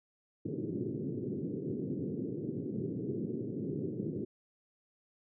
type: band-pass noise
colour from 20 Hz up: white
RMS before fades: -37 dBFS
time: 0.45-4.25 s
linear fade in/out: 10 ms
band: 110 to 410 Hz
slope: 48 dB/octave
effects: none